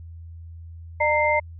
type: tone cluster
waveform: sine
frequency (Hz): 600 / 922 / 2092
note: D5 / A#5 / C7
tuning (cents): +37 / -19 / -1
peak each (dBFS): -22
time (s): 1-1.4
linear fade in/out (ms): 10
effects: added 83 Hz sine -37 dBFS peak until 1.59 s